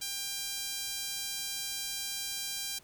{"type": "tone with high-pass filter", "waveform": "sawtooth", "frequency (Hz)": 795, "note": "G5", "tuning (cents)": 24, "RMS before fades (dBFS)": -37, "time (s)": [0.01, 2.79], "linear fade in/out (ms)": 10, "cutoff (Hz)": 4400, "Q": 1, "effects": ["pink hiss -60 dBFS RMS until 2.83 s"]}